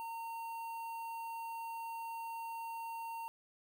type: tone with notch filter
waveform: square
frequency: 916 Hz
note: A#5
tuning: 31 cents flat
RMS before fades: -43 dBFS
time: 0-3.28 s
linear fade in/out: 0 ms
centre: 5600 Hz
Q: 0.51
effects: 13-bit